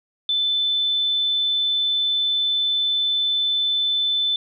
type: tone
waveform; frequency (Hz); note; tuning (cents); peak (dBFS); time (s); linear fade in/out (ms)
sine; 3520; A7; 0; -18; 0.29-4.36; 2
effects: none